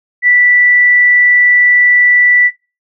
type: tone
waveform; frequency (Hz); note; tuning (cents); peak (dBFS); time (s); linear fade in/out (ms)
sine; 1967; B6; -7; -5; 0.22-2.51; 50
effects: noise-tail reverb RT60 0.3 s tail -18 dB re dry